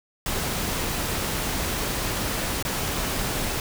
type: noise with dropouts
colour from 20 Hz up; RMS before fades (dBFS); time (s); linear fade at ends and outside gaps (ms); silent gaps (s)
pink; -27; 0.26-3.6; 1; 2.626-2.65
effects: none